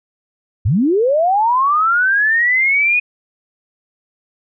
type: linear sweep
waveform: sine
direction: up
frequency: 79.5 to 2489 Hz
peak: -11 dBFS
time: 0.65-3 s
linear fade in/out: 10 ms
effects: none